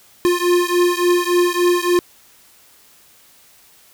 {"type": "beating tone pair", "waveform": "square", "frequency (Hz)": [351.4, 354.9], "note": ["F4", "F4"], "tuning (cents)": [11, 28], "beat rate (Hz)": 3.5, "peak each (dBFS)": [-17, -18], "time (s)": [0.25, 1.99], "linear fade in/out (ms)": 0, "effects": ["white hiss -50 dBFS RMS until 3.93 s"]}